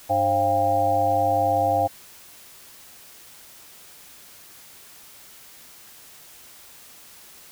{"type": "harmonic tone with a mistuned harmonic", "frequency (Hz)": 99.4, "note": "G2", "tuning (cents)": 25, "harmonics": [1, 3, 5, 7, 8], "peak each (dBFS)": [-30, -32, -25, -22, -22], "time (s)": [0.09, 1.88], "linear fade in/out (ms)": 20, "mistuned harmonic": 5, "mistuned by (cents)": 120, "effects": ["white hiss -47 dBFS RMS until 7.51 s"]}